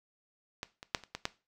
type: clicks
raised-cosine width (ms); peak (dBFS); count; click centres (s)
0.2; -19 / -27 / -10 / -30 / -19 / -13; 6; 0.631 / 0.829 / 0.948 / 1.037 / 1.15 / 1.254
effects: noise-tail reverb RT60 0.3 s tail -17 dB re dry